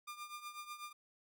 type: tone with tremolo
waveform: sawtooth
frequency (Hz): 1201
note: D6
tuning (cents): +38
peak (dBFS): -39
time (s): 0.07-0.93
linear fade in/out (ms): 10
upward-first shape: triangle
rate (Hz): 8.1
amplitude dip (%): 80
effects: none